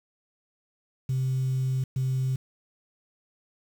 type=tone bursts at uneven times; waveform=sine; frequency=130.81 Hz; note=C3; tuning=in tune; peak=-22 dBFS; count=2; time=1.09-1.84 / 1.96-2.36 s; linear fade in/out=5 ms; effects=tanh soft clip ceiling -21 dBFS + 8-bit